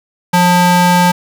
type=ring-modulated tone; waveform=square; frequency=357 Hz; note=F4; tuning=38 cents sharp; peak=-5 dBFS; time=0.33-1.12 s; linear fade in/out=10 ms; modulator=533 Hz; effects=none